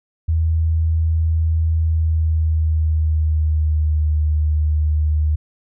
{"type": "tone with pitch glide", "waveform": "sine", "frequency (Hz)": [80.7, 76.35], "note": ["E2", "D#2"], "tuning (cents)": [-36, -32], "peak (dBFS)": -14, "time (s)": [0.28, 5.36], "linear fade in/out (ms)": 10, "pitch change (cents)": -96, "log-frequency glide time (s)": [1.77, 4.14], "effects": []}